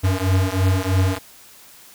square beating tone pair, 92.6 / 95.7 Hz, F#2 / G2, +2 / -41 cents, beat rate 3.1 Hz, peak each -20 dBFS, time 0.03-1.19 s, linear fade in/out 20 ms, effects white hiss -46 dBFS RMS until 1.94 s

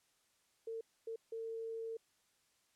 sine tone bursts at uneven times, 452.1 Hz, A4, 47 cents sharp, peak -40 dBFS, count 3, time 0.67-0.81 / 1.07-1.16 / 1.32-1.97 s, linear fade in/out 5 ms, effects white hiss -75 dBFS RMS until 2.75 s + low-pass 10000 Hz 12 dB/octave

